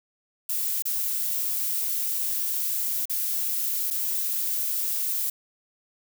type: noise with dropouts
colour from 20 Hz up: violet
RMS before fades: -27 dBFS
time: 0.49-5.3 s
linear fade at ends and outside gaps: 5 ms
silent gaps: 0.823-0.853 / 3.055-3.096 / 3.904-3.908 s
effects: none